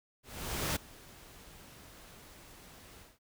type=noise with ADSR envelope; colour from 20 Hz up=pink; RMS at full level=-32 dBFS; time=0.23-3.19 s; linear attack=530 ms; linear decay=9 ms; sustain=-22 dB; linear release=190 ms; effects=none